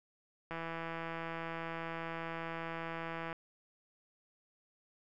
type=click train; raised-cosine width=0.5 ms; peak=-26 dBFS; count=466; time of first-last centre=0.51-3.328 s; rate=165 Hz; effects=none